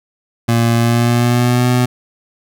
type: tone with pitch glide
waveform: 25% pulse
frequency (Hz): 116.54 to 124.19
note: A#2 to B2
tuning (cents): 0 to +10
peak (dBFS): -7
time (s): 0.48-1.86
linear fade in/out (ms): 10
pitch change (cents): +110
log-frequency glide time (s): 0.75-1.68
effects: none